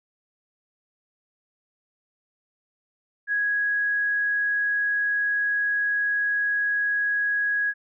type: tone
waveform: sine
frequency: 1661.2 Hz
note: G#6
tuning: in tune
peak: -21 dBFS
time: 3.27-7.74 s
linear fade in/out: 50 ms
effects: none